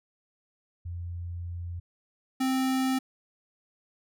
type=tone pair in turn; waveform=sine / square; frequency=86.7 / 261.8 Hz; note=F2 / C4; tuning=-12 / +1 cents; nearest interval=octave + perfect fifth; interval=1913 cents; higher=second; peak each=-33 / -25 dBFS; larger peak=second; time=0.85-1.8 / 2.4-2.99 s; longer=first; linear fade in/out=10 ms; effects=none